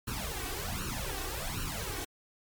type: noise with flanger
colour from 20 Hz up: pink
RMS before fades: -36 dBFS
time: 0.07-2.05 s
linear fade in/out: 10 ms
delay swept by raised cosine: 0.7 to 2.7 ms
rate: 1.3 Hz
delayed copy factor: +0.9
effects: MP3 96 kbps